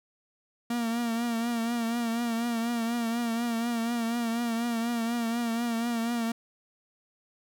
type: tone with vibrato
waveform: 45% pulse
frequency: 233.1 Hz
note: A#3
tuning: in tune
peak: -27 dBFS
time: 0.7-6.32 s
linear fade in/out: 5 ms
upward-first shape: triangle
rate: 4.1 Hz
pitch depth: 59 cents each way
effects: none